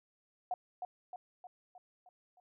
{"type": "tone with echo", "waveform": "sine", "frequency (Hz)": 727, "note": "F#5", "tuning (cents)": -31, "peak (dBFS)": -32, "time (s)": [0.51, 0.54], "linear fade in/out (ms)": 2, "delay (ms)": 310, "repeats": 6, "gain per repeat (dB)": -5, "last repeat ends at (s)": 2.4, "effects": []}